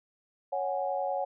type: chord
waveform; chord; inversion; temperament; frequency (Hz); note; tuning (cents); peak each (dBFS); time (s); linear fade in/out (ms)
sine; C# suspended fourth; none; equal; 554.4 / 740 / 830.6; C#5 / F#5 / G#5; 0 / 0 / 0; -32 / -32 / -35; 0.52-1.25; 10
effects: none